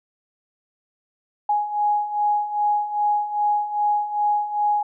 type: beating tone pair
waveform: sine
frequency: 830.6 / 833.1 Hz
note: G#5 / G#5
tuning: 0 / +5 cents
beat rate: 2.5 Hz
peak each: -25 / -20 dBFS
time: 1.49-4.83 s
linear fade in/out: 5 ms
effects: none